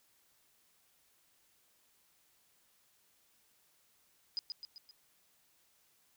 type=tone with echo; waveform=sine; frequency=4978 Hz; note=D#8; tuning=in tune; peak=-33 dBFS; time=4.37-4.39 s; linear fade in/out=0 ms; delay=130 ms; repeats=4; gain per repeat=-5 dB; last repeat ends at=4.91 s; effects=white hiss -71 dBFS RMS until 6.16 s